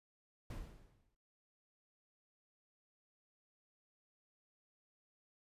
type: noise with exponential decay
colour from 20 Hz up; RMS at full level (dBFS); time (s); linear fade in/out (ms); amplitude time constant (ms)
brown; -42; 0.5-1.15; 5; 140
effects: noise-tail reverb RT60 0.5 s tail -23 dB re dry + resampled to 32000 Hz